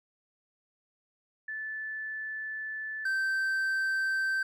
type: tone pair in turn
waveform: sine / triangle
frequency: 1747 / 1555.8 Hz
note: A6 / G6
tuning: -13 / -14 cents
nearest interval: major second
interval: 201 cents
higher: first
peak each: -34 / -25 dBFS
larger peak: second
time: 1.48-3.05 / 3.05-4.43 s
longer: first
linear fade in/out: 5 ms
effects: none